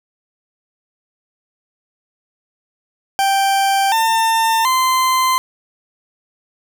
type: tone with pitch steps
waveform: 40% pulse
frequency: 784 / 900.6 / 1034.5 Hz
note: G5 / A5 / C6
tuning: 0 / +40 / -20 cents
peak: -12 dBFS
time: 3.19-5.38 s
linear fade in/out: 0 ms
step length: 730 ms
effects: none